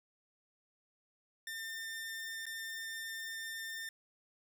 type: tone with dropouts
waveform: sawtooth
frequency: 1802 Hz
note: A6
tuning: 41 cents sharp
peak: -37 dBFS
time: 1.47-3.89 s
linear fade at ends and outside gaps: 2 ms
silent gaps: 2.456-2.465 s
effects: none